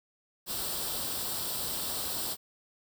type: noise with comb filter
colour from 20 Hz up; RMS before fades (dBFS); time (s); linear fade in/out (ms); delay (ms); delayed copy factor
white; -34; 0.46-2.37; 50; 0.23; +0.65
effects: none